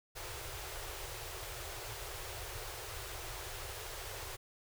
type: band-stop noise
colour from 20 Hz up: pink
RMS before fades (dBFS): -44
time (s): 0.15-4.37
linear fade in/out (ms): 20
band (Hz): 130 to 340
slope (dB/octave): 96
effects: none